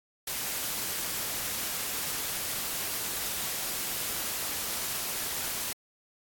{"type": "noise", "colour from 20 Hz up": "white", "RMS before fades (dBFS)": -33, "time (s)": [0.27, 5.73], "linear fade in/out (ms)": 5, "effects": ["AAC 64 kbps"]}